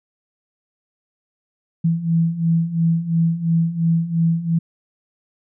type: beating tone pair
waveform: sine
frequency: 164 / 166.9 Hz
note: E3 / E3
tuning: -9 / +22 cents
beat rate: 2.9 Hz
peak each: -21 / -17 dBFS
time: 1.84-4.59 s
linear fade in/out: 10 ms
effects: none